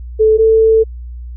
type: tone pair in turn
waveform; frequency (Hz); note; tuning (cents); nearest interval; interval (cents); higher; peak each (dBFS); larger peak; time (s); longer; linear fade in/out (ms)
sine; 436.4 / 444; A4 / A4; -14 / +16; unison; 30; second; -6; neither; 0.19-0.38 / 0.38-0.84; second; 20
effects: added 60 Hz sine -25 dBFS peak until 1.36 s